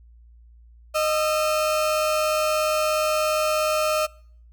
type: tone pair together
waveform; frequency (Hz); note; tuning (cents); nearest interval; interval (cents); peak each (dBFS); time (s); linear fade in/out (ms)
35% pulse; 617.5 / 1332; D#5 / E6; -13 / +18; octave + minor second; 1331; -19 / -26; 0.94-4.07; 20
effects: noise-tail reverb RT60 0.6 s tail -26 dB re dry + added 58 Hz sine -47 dBFS peak until 4.52 s